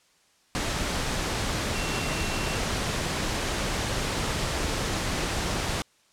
sine tone in noise, 2724 Hz, F7, 44 cents flat, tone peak -37 dBFS, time 1.75-2.57 s, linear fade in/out 0 ms, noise pink, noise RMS -28 dBFS, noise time 0.55-5.82 s, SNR -12 dB, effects white hiss -63 dBFS RMS until 6.12 s + low-pass 8000 Hz 12 dB/octave

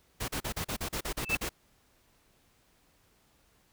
pink noise bursts, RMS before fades -34 dBFS, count 11, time 0.2-1.493 s, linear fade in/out 10 ms, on 83 ms, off 38 ms
sine tone with exponential growth, 2637 Hz, E7, in tune, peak -22 dBFS, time 1.17-1.35 s, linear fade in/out 1 ms, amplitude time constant 38 ms
effects pink hiss -67 dBFS RMS until 3.72 s

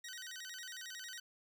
15% pulse tone with vibrato, 1693 Hz, G#6, 33 cents sharp, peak -39 dBFS, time 0.04-1.2 s, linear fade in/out 5 ms, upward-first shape square, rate 11 Hz, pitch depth 190 cents each way, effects none

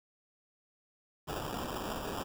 white noise with sample-and-hold, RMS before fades -38 dBFS, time 1.27-2.24 s, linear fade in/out 20 ms, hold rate 2100 Hz, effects none

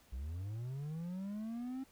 triangle linear sweep, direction up, 58.27 to 268.6 Hz, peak -37 dBFS, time 0.12-1.84 s, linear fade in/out 10 ms, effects pink hiss -66 dBFS RMS until 1.91 s

